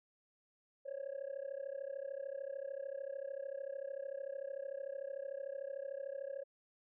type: tone with amplitude modulation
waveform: sine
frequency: 550 Hz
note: C#5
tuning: 14 cents flat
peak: -35 dBFS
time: 0.85-6.44 s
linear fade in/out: 20 ms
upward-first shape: sine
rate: 33.4 Hz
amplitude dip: 95%
effects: tanh soft clip ceiling -36 dBFS